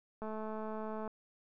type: click train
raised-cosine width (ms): 1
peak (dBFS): -29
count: 187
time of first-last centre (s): 0.22-1.077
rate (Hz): 217
effects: none